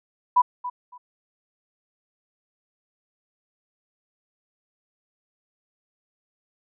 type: tone with echo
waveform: sine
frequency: 987.8 Hz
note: B5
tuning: in tune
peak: -13 dBFS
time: 0.36-0.42 s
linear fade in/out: 10 ms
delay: 280 ms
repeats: 2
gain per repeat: -14 dB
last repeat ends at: 0.98 s
effects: none